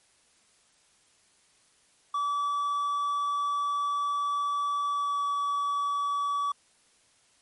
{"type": "tone with pitch glide", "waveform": "triangle", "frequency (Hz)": [1151, 1143.7], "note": ["D6", "D6"], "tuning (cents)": [-35, -46], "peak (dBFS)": -24, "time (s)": [2.14, 6.52], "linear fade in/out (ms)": 5, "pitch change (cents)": -11, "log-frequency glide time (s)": [4.87, 5.22], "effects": ["white hiss -64 dBFS RMS until 7.41 s", "MP3 48 kbps"]}